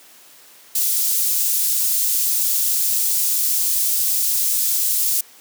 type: high-pass noise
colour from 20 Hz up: white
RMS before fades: -19 dBFS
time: 0.75-5.21 s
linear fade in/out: 5 ms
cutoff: 6300 Hz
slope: 12 dB/octave
effects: white hiss -47 dBFS RMS until 5.4 s + high-pass 200 Hz 12 dB/octave